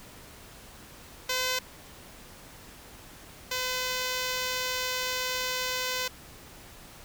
5% pulse tone pair in turn, 510 / 507.6 Hz, C5 / B4, -44 / +47 cents, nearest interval unison, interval 9 cents, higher first, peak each -15 / -17 dBFS, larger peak first, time 1.29-1.59 / 3.51-6.08 s, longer second, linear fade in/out 5 ms, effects pink hiss -49 dBFS RMS until 7.04 s

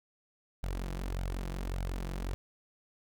sawtooth tone with flanger, 45.49 Hz, F#1, 29 cents flat, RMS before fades -36 dBFS, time 0.63-2.34 s, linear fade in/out 0 ms, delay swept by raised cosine 1.3 to 6.1 ms, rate 1.7 Hz, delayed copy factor +0.6, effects none

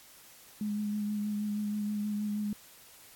sine tone with vibrato, 208.7 Hz, G#3, 9 cents sharp, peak -30 dBFS, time 0.61-2.53 s, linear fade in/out 2 ms, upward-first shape sine, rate 6.3 Hz, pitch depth 19 cents each way, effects white hiss -55 dBFS RMS until 3.15 s + AAC 64 kbps

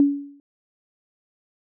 sine tone with exponential decay, 283.5 Hz, C#4, 39 cents sharp, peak -10 dBFS, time 0-0.4 s, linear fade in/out 1 ms, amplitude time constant 85 ms, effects none

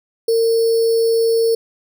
sine tone with sample-and-hold, 456.4 Hz, A#4, 37 cents flat, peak -12 dBFS, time 0.28-1.55 s, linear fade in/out 5 ms, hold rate 4900 Hz, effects none

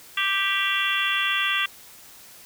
harmonic tone with a mistuned harmonic, 392.4 Hz, G4, 2 cents sharp, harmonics 3 / 4 / 5 / 6 / 7 / 8 / 9, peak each -29 / -29 / -28 / -32 / -26 / -32 / -29 dBFS, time 0.17-1.66 s, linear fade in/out 5 ms, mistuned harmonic 9, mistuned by -71 cents, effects white hiss -47 dBFS RMS until 2.45 s

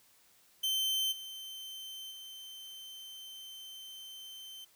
40% pulse tone with level steps, 3096 Hz, G7, 22 cents flat, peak -29 / -42 / -45 dBFS, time 0.63-4.65 s, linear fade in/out 10 ms, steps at 1.11 / 2.1 s, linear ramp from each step 20 ms, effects white hiss -65 dBFS RMS until 4.75 s

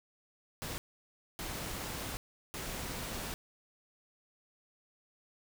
pink noise bursts at uneven times, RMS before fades -40 dBFS, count 3, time 0.62-0.78 / 1.39-2.17 / 2.54-3.34 s, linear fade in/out 0 ms, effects none

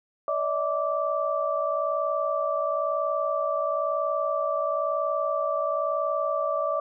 sine tone cluster, 577 / 638 / 1168 Hz, D5 / D#5 / D6, -31 / +43 / -10 cents, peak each -28 dBFS, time 0.28-6.8 s, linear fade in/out 2 ms, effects none

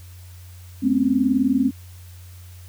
sine tone cluster, 212.7 / 250.9 / 271.1 Hz, G#3 / B3 / C#4, +42 / +28 / -38 cents, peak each -24 / -20 / -19 dBFS, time 0.82-1.71 s, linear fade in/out 20 ms, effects added 90 Hz sine -39 dBFS peak until 2.68 s + white hiss -51 dBFS RMS until 2.68 s

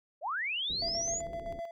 sine linear sweep, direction up, 523.3 to 7130 Hz, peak -31 dBFS, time 0.21-1.22 s, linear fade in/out 50 ms
pink low-pass noise, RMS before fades -46 dBFS, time 0.69-1.6 s, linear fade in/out 10 ms, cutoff 530 Hz, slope 48 dB/octave
triangle tone with tremolo, 674 Hz, E5, 38 cents sharp, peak -33 dBFS, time 0.82-1.71 s, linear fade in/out 2 ms, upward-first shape square, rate 7.8 Hz, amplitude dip 55%
effects none

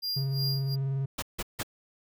square tone with tremolo, 4800 Hz, D8, 37 cents sharp, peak -29 dBFS, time 0.02-0.76 s, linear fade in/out 20 ms, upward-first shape sine, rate 2.8 Hz, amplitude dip 90%
triangle tone with vibrato, 135.8 Hz, C#3, 35 cents flat, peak -25 dBFS, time 0.16-1.06 s, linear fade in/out 10 ms, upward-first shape sine, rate 20 Hz, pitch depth 32 cents each way
pink noise bursts, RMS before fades -32 dBFS, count 3, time 1.18-1.632 s, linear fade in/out 10 ms, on 44 ms, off 160 ms
effects none

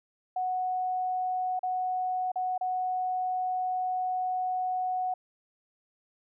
sine tone with dropouts, 738 Hz, F#5, 5 cents flat, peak -27 dBFS, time 0.36-5.14 s, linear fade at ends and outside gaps 5 ms, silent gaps 1.593-1.631 / 2.318-2.357 / 2.579-2.61 s, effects none

